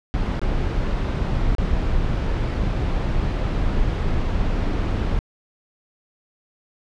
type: noise with dropouts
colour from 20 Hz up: brown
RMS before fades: -21 dBFS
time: 0.14-5.19 s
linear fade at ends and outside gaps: 0 ms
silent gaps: 0.394-0.416 / 1.55-1.583 / 2.541-2.546 s
effects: low-pass 4000 Hz 12 dB/octave